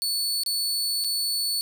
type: tone with dropouts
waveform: sawtooth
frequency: 4446 Hz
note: C#8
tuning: 4 cents sharp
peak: -21 dBFS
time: 0.02-1.61 s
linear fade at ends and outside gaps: 0 ms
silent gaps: 0.435-0.462 / 1.04-1.045 s
effects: none